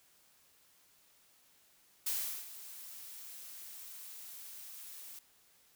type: noise with ADSR envelope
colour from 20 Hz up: blue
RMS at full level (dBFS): -34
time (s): 2.06-5.19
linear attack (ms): 8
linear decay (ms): 380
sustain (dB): -15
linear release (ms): 3
effects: white hiss -67 dBFS RMS until 5.75 s